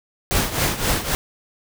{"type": "noise with tremolo", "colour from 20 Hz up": "pink", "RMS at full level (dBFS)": -18, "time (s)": [0.31, 1.15], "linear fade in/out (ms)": 0, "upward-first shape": "triangle", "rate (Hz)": 3.8, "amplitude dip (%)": 80, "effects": []}